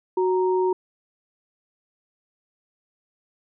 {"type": "tone pair together", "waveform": "sine", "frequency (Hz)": [370, 932.3], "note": ["F#4", "A#5"], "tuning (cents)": [0, 0], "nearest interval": "octave + major third", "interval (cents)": 1600, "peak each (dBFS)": [-19, -26], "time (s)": [0.17, 0.73], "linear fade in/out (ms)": 5, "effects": []}